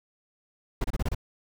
brown noise bursts, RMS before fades -26 dBFS, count 6, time 0.81-1.148 s, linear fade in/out 5 ms, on 33 ms, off 28 ms, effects none

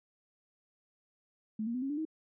sine tone with pitch steps, 216.9 / 233.8 / 252 / 271.7 / 292.9 / 315.7 Hz, A3 / A#3 / B3 / C#4 / D4 / D#4, -25 / +5 / +35 / -35 / -5 / +25 cents, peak -32 dBFS, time 1.59-2.052 s, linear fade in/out 5 ms, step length 77 ms, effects none

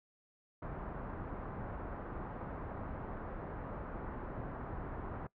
pink low-pass noise, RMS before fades -43 dBFS, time 0.62-5.27 s, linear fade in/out 5 ms, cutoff 1400 Hz, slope 24 dB/octave, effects noise-tail reverb RT60 0.1 s tail -21 dB re dry

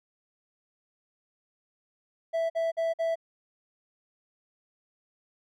triangle tone bursts, 659.3 Hz, E5, in tune, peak -23 dBFS, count 4, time 2.33-3.157 s, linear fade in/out 20 ms, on 170 ms, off 49 ms, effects none

